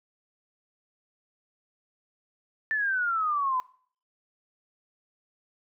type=exponential sweep; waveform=sine; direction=down; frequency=1782 to 1001 Hz; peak=-24 dBFS; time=2.71-3.6 s; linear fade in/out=0 ms; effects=noise-tail reverb RT60 0.5 s tail -21 dB re dry